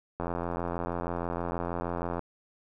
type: click train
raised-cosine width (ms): 1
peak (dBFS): -18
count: 173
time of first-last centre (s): 0.2-2.193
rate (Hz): 86.3
effects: none